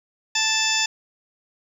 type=harmonic tone with a mistuned harmonic; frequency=880 Hz; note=A5; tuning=in tune; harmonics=1 / 2 / 3 / 4 / 5 / 6 / 7 / 8; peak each=-30 / -28 / -25 / -26 / -30 / -26 / -31 / -27 dBFS; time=0.35-0.86 s; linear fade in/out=5 ms; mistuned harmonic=5; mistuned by=+120 cents; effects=8-bit

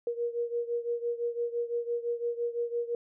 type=beating tone pair; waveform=sine; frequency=471.8 / 477.7 Hz; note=A#4 / A#4; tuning=+21 / +42 cents; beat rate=5.9 Hz; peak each=-31 / -34 dBFS; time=0.07-2.95 s; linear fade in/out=2 ms; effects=none

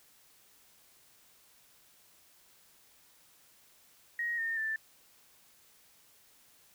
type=tone with pitch steps; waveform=sine; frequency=1884 / 1825.1 / 1768 Hz; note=A#6 / A#6 / A6; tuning=+18 / -37 / +8 cents; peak=-31 dBFS; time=4.19-4.76 s; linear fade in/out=2 ms; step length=190 ms; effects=white hiss -63 dBFS RMS until 6.74 s

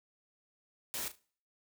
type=noise with echo; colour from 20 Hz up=white; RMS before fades=-38 dBFS; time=0.94-1.08 s; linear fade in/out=0 ms; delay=37 ms; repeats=3; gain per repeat=-12 dB; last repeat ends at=1.191 s; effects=noise-tail reverb RT60 0.5 s tail -24 dB re dry

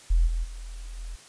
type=tone with level steps; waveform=sine; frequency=41.6 Hz; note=E1; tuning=17 cents sharp; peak=-17 / -24 / -35 / -33 dBFS; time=0.1-1.16 s; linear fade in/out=10 ms; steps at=0.26 / 0.43 / 0.97 s; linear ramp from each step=20 ms; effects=white hiss -50 dBFS RMS until 1.28 s + resampled to 22050 Hz

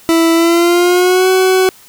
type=tone with pitch glide; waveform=40% pulse; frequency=330 to 374.7 Hz; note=E4 to F#4; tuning=+2 to +22 cents; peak=-7 dBFS; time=0.09-1.69 s; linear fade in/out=0 ms; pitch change=+220 cents; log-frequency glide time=0.33-1.29 s; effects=white hiss -42 dBFS RMS until 1.88 s

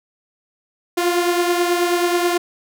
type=beating tone pair; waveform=sawtooth; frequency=348.5 / 357.8 Hz; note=F4 / F4; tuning=-4 / +42 cents; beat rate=9.3 Hz; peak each=-13 / -19 dBFS; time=0.97-2.38 s; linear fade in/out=10 ms; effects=none

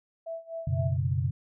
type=tone with tremolo; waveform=sine; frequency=659.3 Hz; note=E5; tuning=in tune; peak=-32 dBFS; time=0.26-0.97 s; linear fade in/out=10 ms; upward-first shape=sine; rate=4 Hz; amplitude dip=90%
type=chord; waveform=sine; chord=F# suspended fourth; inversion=none; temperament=just; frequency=92.5 / 123.33 / 138.75 Hz; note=F#2 / B2 / C#3; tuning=0 / -2 / +2 cents; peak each=-29 dBFS; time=0.67-1.31 s; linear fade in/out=5 ms
effects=none

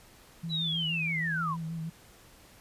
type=tone with vibrato; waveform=sine; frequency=163.3 Hz; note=E3; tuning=16 cents flat; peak=-33 dBFS; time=0.43-1.9 s; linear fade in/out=10 ms; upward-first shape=sine; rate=6.3 Hz; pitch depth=36 cents each way
type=linear sweep; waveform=sine; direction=down; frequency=3999 to 942 Hz; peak=-29 dBFS; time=0.49-1.57 s; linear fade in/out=50 ms
effects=pink hiss -56 dBFS RMS until 2.6 s + resampled to 32000 Hz

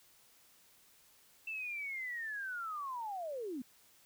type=linear sweep; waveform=sine; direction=down; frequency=2681 to 233.1 Hz; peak=-38 dBFS; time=1.47-3.62 s; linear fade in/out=5 ms; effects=white hiss -65 dBFS RMS until 4.05 s

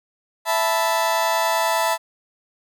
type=chord; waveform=35% pulse; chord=E suspended fourth; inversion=none; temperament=just; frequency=659.3 / 879 / 988.9 Hz; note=E5 / A5 / B5; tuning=0 / -2 / +2 cents; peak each=-21 dBFS; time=0.45-1.98 s; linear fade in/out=50 ms; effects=none

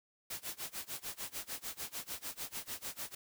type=noise with tremolo; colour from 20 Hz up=white; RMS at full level=-40 dBFS; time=0.3-3.15 s; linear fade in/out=5 ms; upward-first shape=sine; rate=6.7 Hz; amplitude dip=95%; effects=none

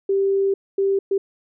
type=tone bursts at uneven times; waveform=sine; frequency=392 Hz; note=G4; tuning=in tune; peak=-16 dBFS; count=3; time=0.09-0.54 / 0.78-0.99 / 1.11-1.18 s; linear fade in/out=5 ms; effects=none

